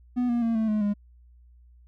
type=tone with pitch steps; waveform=triangle; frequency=246.9 / 237.9 / 229.3 / 221 / 213 / 205.2 Hz; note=B3 / A#3 / A#3 / A3 / G#3 / G#3; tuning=0 / +35 / -28 / +8 / +44 / -21 cents; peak=-20 dBFS; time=0.16-0.94 s; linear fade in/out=20 ms; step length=130 ms; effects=added 60 Hz sine -51 dBFS peak until 1.87 s